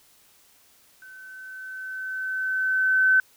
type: tone with level ramp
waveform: sine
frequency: 1526 Hz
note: G6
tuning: 47 cents flat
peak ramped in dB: -43 to -14 dBFS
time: 1.02-3.2 s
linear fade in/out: 2 ms
effects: white hiss -58 dBFS RMS until 3.36 s